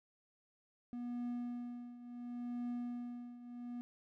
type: tone with tremolo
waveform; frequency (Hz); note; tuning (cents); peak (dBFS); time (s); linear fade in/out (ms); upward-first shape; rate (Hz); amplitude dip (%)
triangle; 242.1; B3; -34; -35; 0.93-3.81; 0; triangle; 0.71; 80
effects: none